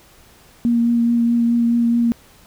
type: tone with vibrato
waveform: sine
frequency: 235.1 Hz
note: A#3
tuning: 15 cents sharp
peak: -13 dBFS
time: 0.65-2.12 s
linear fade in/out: 0 ms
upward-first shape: triangle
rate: 4.7 Hz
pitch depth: 16 cents each way
effects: pink hiss -49 dBFS RMS until 2.46 s